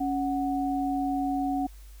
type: tone pair together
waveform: sine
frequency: 277.2 / 740 Hz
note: C#4 / F#5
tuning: 0 / 0 cents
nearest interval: octave + perfect fourth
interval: 1700 cents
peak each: -27 / -29 dBFS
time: 0-1.67 s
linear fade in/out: 10 ms
effects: added 50 Hz sine -44 dBFS peak until 2 s + white hiss -58 dBFS RMS until 2 s